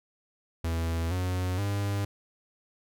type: tone with pitch steps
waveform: 45% pulse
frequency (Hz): 82.7 / 91.23 / 100.65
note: E2 / F#2 / G2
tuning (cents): +6 / -24 / +46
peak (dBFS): -27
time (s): 0.64-2.05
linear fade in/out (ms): 5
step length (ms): 470
effects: none